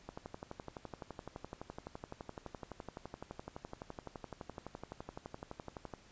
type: click train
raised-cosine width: 1 ms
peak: -29 dBFS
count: 70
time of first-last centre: 0.09-5.937 s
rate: 11.8 Hz
effects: pink hiss -62 dBFS RMS until 6.11 s + resampled to 16000 Hz